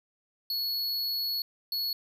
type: tone bursts at uneven times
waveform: square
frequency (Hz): 4373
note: C#8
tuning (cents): -24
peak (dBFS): -29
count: 2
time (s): 0.5-1.42 / 1.72-1.93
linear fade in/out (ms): 2
effects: none